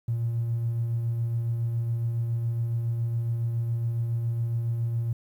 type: tone with tremolo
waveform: triangle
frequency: 116.54 Hz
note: A#2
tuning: in tune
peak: -19 dBFS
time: 0.08-5.13 s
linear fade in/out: 5 ms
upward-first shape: triangle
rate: 7.2 Hz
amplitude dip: 50%
effects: tanh soft clip ceiling -21 dBFS + 10-bit